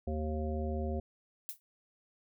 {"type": "harmonic tone", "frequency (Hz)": 77.1, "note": "D#2", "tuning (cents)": -15, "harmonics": [1, 3, 5, 7, 9], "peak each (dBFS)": [-34, -39, -41, -42, -44], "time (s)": [0.07, 1], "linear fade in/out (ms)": 5}
{"type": "noise with exponential decay", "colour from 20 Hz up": "violet", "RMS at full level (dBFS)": -35, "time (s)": [1.49, 1.6], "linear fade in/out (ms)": 0, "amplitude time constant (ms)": 22}
{"effects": []}